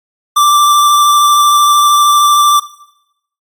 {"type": "tone with vibrato", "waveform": "square", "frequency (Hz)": 1174.7, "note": "D6", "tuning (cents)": 0, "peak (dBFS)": -6, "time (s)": [0.36, 2.6], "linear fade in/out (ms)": 10, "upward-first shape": "triangle", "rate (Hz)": 13, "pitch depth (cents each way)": 16, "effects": ["noise-tail reverb RT60 0.8 s tail -17 dB re dry", "MP3 96 kbps"]}